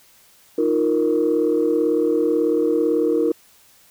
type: chord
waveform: sine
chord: Eb suspended second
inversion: none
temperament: equal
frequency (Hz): 311.1 / 349.2 / 466.2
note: Eb4 / F4 / Bb4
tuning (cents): 0 / 0 / 0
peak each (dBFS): -20 / -21 / -18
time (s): 0.58-3.32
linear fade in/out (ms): 5
effects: tanh soft clip ceiling -9 dBFS + white hiss -53 dBFS RMS until 3.9 s